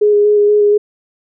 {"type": "tone with vibrato", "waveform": "sine", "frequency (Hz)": 415.3, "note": "G#4", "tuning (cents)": 0, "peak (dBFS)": -7, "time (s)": [0.01, 0.78], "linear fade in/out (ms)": 10, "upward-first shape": "square", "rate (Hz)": 4.2, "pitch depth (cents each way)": 12, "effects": []}